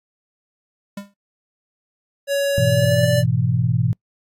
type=tone with exponential decay; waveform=square; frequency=200.9 Hz; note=G3; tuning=43 cents sharp; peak=-26 dBFS; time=0.97-1.14 s; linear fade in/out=5 ms; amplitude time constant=35 ms
type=tone with pitch glide; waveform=square; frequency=561 to 585.5 Hz; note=C#5 to D5; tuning=+21 to -5 cents; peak=-18 dBFS; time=2.27-3.24 s; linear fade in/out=50 ms; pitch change=+74 cents; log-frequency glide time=2.54-3.08 s
type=chord; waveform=sine; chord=E major; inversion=first; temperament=equal; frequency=103.83 / 123.47 / 164.81 Hz; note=G#2 / B2 / E3; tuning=0 / 0 / 0 cents; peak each=-22 / -18 / -22 dBFS; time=2.58-3.93 s; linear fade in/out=0 ms
effects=noise-tail reverb RT60 0.1 s tail -25 dB re dry + AAC 48 kbps